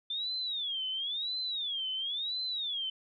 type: tone with vibrato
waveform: sine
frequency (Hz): 3520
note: A7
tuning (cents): 0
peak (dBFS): -32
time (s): 0.1-2.9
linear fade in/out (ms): 5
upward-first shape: sine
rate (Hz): 0.97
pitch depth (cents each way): 250
effects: none